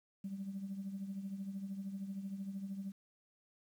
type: tone with tremolo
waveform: sine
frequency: 195.5 Hz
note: G3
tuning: 4 cents flat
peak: -36 dBFS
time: 0.24-2.92 s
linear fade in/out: 5 ms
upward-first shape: triangle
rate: 13 Hz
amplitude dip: 70%
effects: tanh soft clip ceiling -34 dBFS + 11-bit